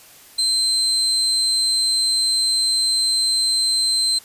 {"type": "tone", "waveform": "35% pulse", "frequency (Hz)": 4110, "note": "C8", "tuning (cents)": -32, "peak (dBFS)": -15, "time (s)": [0.38, 4.19], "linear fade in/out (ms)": 10, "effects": ["white hiss -46 dBFS RMS until 4.24 s", "resampled to 32000 Hz"]}